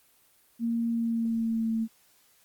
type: tone with pitch glide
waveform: sine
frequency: 231.9 to 224.5 Hz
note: A#3 to A3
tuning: -9 to +35 cents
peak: -25 dBFS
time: 0.59-1.88 s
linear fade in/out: 50 ms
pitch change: -56 cents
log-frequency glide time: 0.9-1.72 s
effects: white hiss -63 dBFS RMS until 2.44 s + Opus 24 kbps